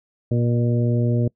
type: harmonic tone with a mistuned harmonic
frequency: 119.1 Hz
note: A#2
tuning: 38 cents sharp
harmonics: 1 / 2 / 3 / 4 / 5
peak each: -18 / -24 / -28 / -30 / -32 dBFS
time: 0.31-1.28 s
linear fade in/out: 5 ms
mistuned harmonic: 5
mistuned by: +16 cents
effects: noise-tail reverb RT60 0.1 s tail -25 dB re dry